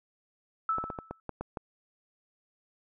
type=tone with exponential decay; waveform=sine; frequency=1312 Hz; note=E6; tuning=9 cents flat; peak=-24 dBFS; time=0.69-1.2 s; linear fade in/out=2 ms; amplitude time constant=110 ms
type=clicks; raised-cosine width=1 ms; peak=-21 dBFS; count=8; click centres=0.784 / 0.84 / 0.902 / 0.988 / 1.11 / 1.293 / 1.41 / 1.572 s
effects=none